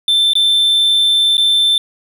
triangle tone with dropouts, 3549 Hz, A7, 14 cents sharp, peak -8 dBFS, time 0.08-1.78 s, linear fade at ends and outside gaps 2 ms, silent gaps 0.334-0.353 / 1.37-1.379 s, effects none

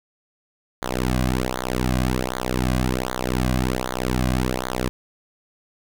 sawtooth tone with flanger, 63 Hz, B1, 35 cents sharp, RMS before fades -23 dBFS, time 0.82-4.89 s, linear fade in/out 0 ms, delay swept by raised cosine 0.37 to 2.27 ms, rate 1.3 Hz, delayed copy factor -1, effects none

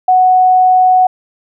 sine tone, 740 Hz, F#5, in tune, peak -5 dBFS, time 0.08-1.07 s, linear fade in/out 5 ms, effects none

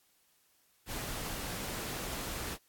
pink noise, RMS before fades -39 dBFS, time 0.86-2.58 s, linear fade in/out 50 ms, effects white hiss -70 dBFS RMS until 2.68 s + AAC 64 kbps

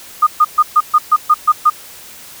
sine tone bursts, 1226 Hz, D#6, 26 cents flat, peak -5 dBFS, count 9, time 0.22-1.701 s, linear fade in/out 10 ms, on 49 ms, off 130 ms, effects white hiss -36 dBFS RMS until 2.4 s

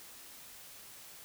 silence, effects white hiss -52 dBFS RMS until 1.24 s

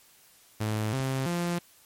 sawtooth tone with pitch steps, 108 / 132.9 / 173.4 Hz, A2 / C3 / F3, -32 / +27 / -12 cents, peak -23 dBFS, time 0.6-1.59 s, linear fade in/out 10 ms, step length 330 ms, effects white hiss -58 dBFS RMS until 1.85 s + MP3 64 kbps

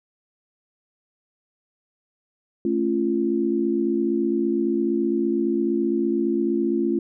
sine chord, A augmented, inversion none, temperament just, 220 / 275 / 343.8 Hz, A3 / C#4 / E#4, 0 / -14 / -27 cents, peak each -25 / -25 / -22 dBFS, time 2.65-6.99 s, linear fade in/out 2 ms, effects none

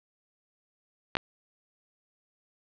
clicks, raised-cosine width 0.3 ms, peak -11 dBFS, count 2, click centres 1.153 / 1.169 s, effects resampled to 11025 Hz + 8-bit

